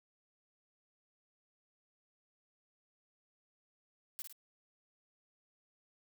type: noise with echo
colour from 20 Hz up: blue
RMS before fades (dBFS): -42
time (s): 4.19-4.22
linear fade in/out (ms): 0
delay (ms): 53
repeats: 2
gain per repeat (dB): -6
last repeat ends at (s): 4.326
effects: none